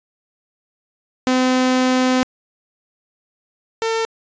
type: tone pair in turn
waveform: sawtooth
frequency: 255.8 / 450.8 Hz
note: C4 / A4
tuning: -39 / +42 cents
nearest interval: minor seventh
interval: 981 cents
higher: second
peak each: -10 / -14 dBFS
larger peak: first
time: 1.27-2.23 / 3.82-4.05 s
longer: first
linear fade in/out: 0 ms
effects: resampled to 16000 Hz